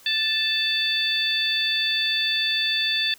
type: harmonic tone with a mistuned harmonic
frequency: 880 Hz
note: A5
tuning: in tune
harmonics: 2 / 3 / 4 / 5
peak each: -28 / -28 / -23 / -28 dBFS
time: 0.06-3.14 s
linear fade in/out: 2 ms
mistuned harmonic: 5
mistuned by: +44 cents
effects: white hiss -51 dBFS RMS until 3.18 s

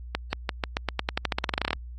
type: accelerating click train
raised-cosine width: 0.3 ms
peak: -9 dBFS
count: 21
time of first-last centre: 0.15-1.731 s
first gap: 180 ms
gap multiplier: 0.9
effects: added 60 Hz sine -37 dBFS peak until 1.98 s + AAC 32 kbps

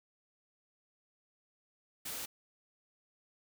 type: noise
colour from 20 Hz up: white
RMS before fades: -41 dBFS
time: 2.05-2.26 s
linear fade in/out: 10 ms
effects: none

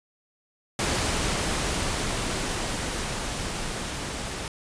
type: noise with level ramp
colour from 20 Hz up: pink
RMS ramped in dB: -25 to -33 dBFS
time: 0.79-4.48 s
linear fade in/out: 2 ms
effects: resampled to 22050 Hz

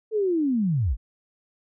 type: linear sweep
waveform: sine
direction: down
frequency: 449 to 40.8 Hz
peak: -20 dBFS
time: 0.11-0.97 s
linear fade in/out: 50 ms
effects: none

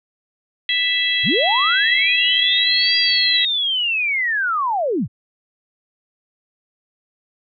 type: harmonic tone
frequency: 659.3 Hz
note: E5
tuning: in tune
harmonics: 3 / 4 / 5 / 6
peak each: -21 / -25 / -19 / -26 dBFS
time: 0.69-3.45 s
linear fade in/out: 2 ms
type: linear two-way sweep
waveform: sine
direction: up then down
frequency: 76.5 to 4821 to 76.5 Hz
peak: -17 dBFS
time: 1.23-5.08 s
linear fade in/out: 50 ms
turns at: 2.97 s
effects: none

